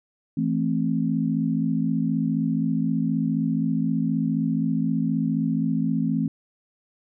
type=chord; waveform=sine; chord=A minor; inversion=second; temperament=just; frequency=165 / 220 / 264 Hz; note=E3 / A3 / C4; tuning=+2 / 0 / +16 cents; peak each=-25 dBFS; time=0.37-6.28 s; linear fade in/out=5 ms; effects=none